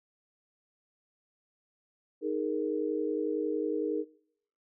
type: chord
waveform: sine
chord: D# suspended fourth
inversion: none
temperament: equal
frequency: 311.1 / 415.3 / 466.2 Hz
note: D#4 / G#4 / A#4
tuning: 0 / 0 / 0 cents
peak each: -33 dBFS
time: 2.21-4.05 s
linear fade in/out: 50 ms
effects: noise-tail reverb RT60 0.7 s tail -23 dB re dry